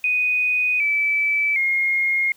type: tone with pitch steps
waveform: sine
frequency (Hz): 2489 / 2309 / 2142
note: D#7 / D7 / C7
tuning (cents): 0 / -30 / +40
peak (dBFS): -17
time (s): 0.04-2.32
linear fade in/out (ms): 2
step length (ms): 760
effects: white hiss -55 dBFS RMS until 2.36 s